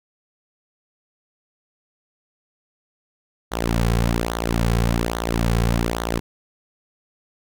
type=tone with flanger; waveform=sawtooth; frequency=57.6 Hz; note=A#1; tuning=20 cents flat; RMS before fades=-21 dBFS; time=3.51-6.2 s; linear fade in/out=20 ms; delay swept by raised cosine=0.39 to 3.39 ms; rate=1.2 Hz; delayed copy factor=-0.75; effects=none